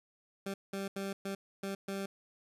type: tone bursts at uneven times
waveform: 20% pulse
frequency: 196 Hz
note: G3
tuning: in tune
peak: -31 dBFS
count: 6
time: 0.46-0.54 / 0.73-0.88 / 0.96-1.13 / 1.25-1.35 / 1.63-1.75 / 1.88-2.06 s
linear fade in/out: 5 ms
effects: resampled to 32000 Hz + 12-bit